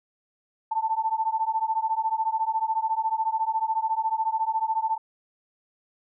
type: beating tone pair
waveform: sine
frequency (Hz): 880 / 894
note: A5 / A5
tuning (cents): 0 / +27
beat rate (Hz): 14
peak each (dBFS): -26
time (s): 0.71-4.98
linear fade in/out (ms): 10
effects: none